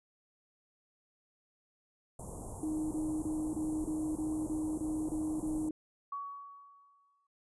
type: band-stop noise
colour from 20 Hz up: pink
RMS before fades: -44 dBFS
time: 2.19-5.69 s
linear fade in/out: 5 ms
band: 1000 to 7500 Hz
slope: 48 dB/octave
type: tone bursts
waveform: sine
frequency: 310 Hz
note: D#4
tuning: 6 cents flat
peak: -32 dBFS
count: 10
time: 2.63-5.709 s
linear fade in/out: 2 ms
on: 280 ms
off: 31 ms
type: tone with exponential decay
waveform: sine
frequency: 1126 Hz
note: C#6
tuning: 27 cents sharp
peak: -35 dBFS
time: 6.12-7.27 s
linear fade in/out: 5 ms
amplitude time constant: 250 ms
effects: resampled to 24000 Hz